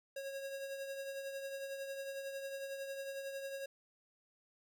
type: tone with tremolo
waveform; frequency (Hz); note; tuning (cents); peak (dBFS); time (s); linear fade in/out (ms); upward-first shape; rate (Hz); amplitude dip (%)
square; 547; C#5; -23; -40; 0.16-3.66; 5; triangle; 11; 50
effects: none